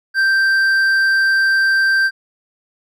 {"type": "tone with hard clipping", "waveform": "sine", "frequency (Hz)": 1568, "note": "G6", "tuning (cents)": 0, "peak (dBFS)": -13, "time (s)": [0.14, 2.11], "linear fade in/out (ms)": 50, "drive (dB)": 5, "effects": []}